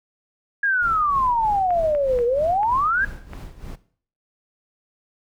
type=exponential two-way sweep; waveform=sine; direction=down then up; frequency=1665 to 466.2 to 1665 Hz; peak=-17 dBFS; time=0.63-3.05 s; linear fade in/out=5 ms; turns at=2.25 s
type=noise with tremolo; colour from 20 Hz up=brown; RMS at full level=-33 dBFS; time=0.82-3.76 s; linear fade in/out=10 ms; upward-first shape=sine; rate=3.2 Hz; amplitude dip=75%
type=clicks; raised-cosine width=0.5 ms; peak=-21 dBFS; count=5; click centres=1.706 / 1.95 / 2.189 / 2.632 / 3.334 s
effects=noise-tail reverb RT60 0.5 s tail -17 dB re dry